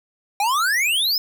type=exponential sweep; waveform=square; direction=up; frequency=784 to 5274 Hz; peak=-18 dBFS; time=0.4-1.18 s; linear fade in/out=2 ms; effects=none